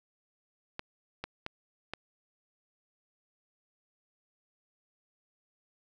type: clicks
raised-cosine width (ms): 0.3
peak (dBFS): -20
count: 4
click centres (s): 0.794 / 1.24 / 1.464 / 1.936
effects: none